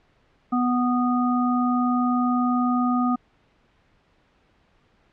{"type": "harmonic tone", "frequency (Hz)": 246.9, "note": "B3", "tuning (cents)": 0, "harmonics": [1, 3, 5], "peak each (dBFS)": [-20, -28, -26], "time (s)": [0.52, 3.16], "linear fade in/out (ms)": 10, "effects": ["pink hiss -62 dBFS RMS until 5.12 s", "low-pass 3000 Hz 12 dB/octave"]}